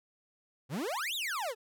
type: exponential two-way sweep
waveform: 40% pulse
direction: up then down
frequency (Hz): 114.9 to 3951 to 411.3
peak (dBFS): -32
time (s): 0.69-1.55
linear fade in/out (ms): 50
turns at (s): 1.15
effects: none